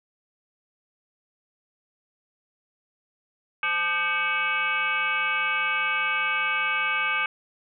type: tone with frequency modulation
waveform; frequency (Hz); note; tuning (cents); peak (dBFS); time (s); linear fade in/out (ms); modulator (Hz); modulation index
sine; 1900; A#6; +33; -22; 3.63-7.26; 2; 345; 2.4
effects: none